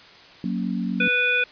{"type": "chord", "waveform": "sine", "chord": "F# major", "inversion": "none", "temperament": "equal", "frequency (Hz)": [185, 233.1, 277.2], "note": ["F#3", "A#3", "C#4"], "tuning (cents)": [0, 0, 0], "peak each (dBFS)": [-26, -27, -31], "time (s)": [0.44, 1.08], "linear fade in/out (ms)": 2}
{"type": "harmonic tone", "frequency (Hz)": 493.9, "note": "B4", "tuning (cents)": 0, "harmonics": [1, 3, 5, 7], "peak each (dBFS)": [-29, -23, -20, -32], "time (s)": [1, 1.44], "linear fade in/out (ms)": 5}
{"effects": ["white hiss -47 dBFS RMS until 1.51 s", "resampled to 11025 Hz"]}